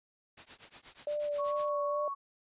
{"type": "noise with tremolo", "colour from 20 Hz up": "white", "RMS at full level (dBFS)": -46, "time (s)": [0.37, 1.69], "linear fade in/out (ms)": 5, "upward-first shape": "triangle", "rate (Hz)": 8.3, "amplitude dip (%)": 100}
{"type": "tone with vibrato", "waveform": "sine", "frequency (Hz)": 587.3, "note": "D5", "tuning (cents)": 0, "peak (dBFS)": -31, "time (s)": [1.07, 2.08], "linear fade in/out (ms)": 2, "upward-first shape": "sine", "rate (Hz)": 2.3, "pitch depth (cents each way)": 20}
{"type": "tone", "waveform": "sine", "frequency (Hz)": 1111, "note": "C#6", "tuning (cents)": 4, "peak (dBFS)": -34, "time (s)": [1.38, 2.15], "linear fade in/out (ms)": 20}
{"effects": ["resampled to 8000 Hz"]}